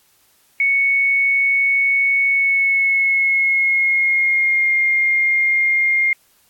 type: tone with pitch glide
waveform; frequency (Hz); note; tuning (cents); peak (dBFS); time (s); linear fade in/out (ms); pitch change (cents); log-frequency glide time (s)
sine; 2217 to 2122; C#7 to C7; 0 to +24; -13; 0.6-6.13; 2; -76; 2.26-4.74
effects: white hiss -57 dBFS RMS until 6.49 s + AAC 64 kbps